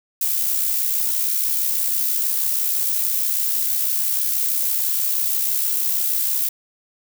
violet noise with amplitude modulation, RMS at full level -19 dBFS, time 0.21-6.49 s, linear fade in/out 5 ms, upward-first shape sine, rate 66.2 Hz, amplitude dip 40%, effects none

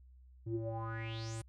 square tone with low-pass filter sweep, 112.6 Hz, A2, 40 cents sharp, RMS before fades -40 dBFS, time 0.46-1.42 s, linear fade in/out 10 ms, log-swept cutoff 250 to 9700 Hz, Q 6.9, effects added 63 Hz sine -56 dBFS peak until 1.48 s

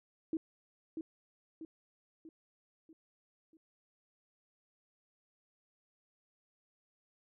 sine tone with echo, 321.3 Hz, E4, 44 cents flat, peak -31 dBFS, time 0.33-0.37 s, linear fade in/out 2 ms, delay 640 ms, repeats 5, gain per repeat -6 dB, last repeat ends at 3.57 s, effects none

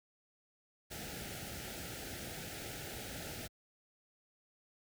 pink band-stop noise, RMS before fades -44 dBFS, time 0.9-3.48 s, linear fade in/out 20 ms, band 870 to 1300 Hz, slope 96 dB/octave, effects high-pass 60 Hz 12 dB/octave

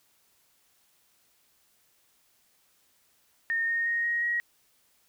sine tone with pitch steps, 1833 / 1849 / 1865 / 1881.3 / 1897.6 Hz, A#6 / A#6 / A#6 / A#6 / A#6, -30 / -15 / 0 / +15 / +30 cents, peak -25 dBFS, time 3.5-4.4 s, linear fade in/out 0 ms, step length 180 ms, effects white hiss -67 dBFS RMS until 5.08 s

